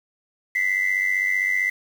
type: tone pair together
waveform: sine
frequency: 1975.5 / 2071 Hz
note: B6 / C7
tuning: 0 / -18 cents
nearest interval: minor second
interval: 82 cents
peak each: -21 dBFS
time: 0.55-1.7 s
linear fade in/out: 5 ms
effects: tanh soft clip ceiling -14 dBFS + 7-bit